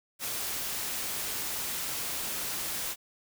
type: noise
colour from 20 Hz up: white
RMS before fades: -34 dBFS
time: 0.19-2.96 s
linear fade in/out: 50 ms
effects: none